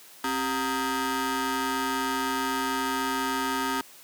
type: ring-modulated tone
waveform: 20% pulse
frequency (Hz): 329.6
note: E4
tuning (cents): 0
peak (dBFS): -17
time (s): 0.24-3.81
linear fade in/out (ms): 2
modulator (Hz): 596
effects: white hiss -50 dBFS RMS until 4.03 s + high-pass 200 Hz 12 dB/octave